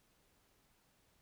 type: silence
effects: pink hiss -73 dBFS RMS until 1.21 s